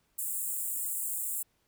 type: high-pass noise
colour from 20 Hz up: pink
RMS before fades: -34 dBFS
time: 0.18-1.43 s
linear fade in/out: 10 ms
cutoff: 7400 Hz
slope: 96 dB/octave
effects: pink hiss -73 dBFS RMS until 1.67 s